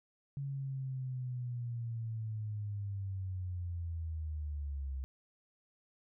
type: linear sweep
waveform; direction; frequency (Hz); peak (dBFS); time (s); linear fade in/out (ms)
sine; down; 140.1 to 65.6; -36; 0.37-5.04; 0
effects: none